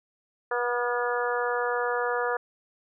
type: harmonic tone with a mistuned harmonic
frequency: 243 Hz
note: B3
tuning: 28 cents flat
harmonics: 2 / 3 / 4 / 5 / 6 / 7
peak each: -28 / -33 / -33 / -33 / -33 / -34 dBFS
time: 0.51-2.37 s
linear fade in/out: 5 ms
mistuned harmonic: 6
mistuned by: -28 cents
effects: none